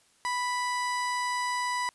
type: tone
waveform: 30% pulse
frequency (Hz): 987.8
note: B5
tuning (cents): 0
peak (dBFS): -25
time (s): 0.25-1.89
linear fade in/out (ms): 0
effects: white hiss -64 dBFS RMS until 1.94 s + resampled to 24000 Hz